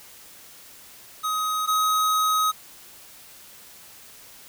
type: tone pair in turn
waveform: square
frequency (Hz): 1260 / 1265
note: D#6 / D#6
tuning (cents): +21 / +28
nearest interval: unison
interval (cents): 7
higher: second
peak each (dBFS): -24 / -20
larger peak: second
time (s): 1.23-1.67 / 1.67-2.52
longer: second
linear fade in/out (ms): 20
effects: white hiss -47 dBFS RMS until 4.48 s